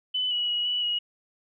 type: tone with pitch steps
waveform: sine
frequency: 3007 / 2928 / 2909 / 2952 / 2899 Hz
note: F#7 / F#7 / F#7 / F#7 / F#7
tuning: +27 / -19 / -30 / -5 / -36 cents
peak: -24 dBFS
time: 0.14-0.99 s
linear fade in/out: 10 ms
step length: 170 ms
effects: none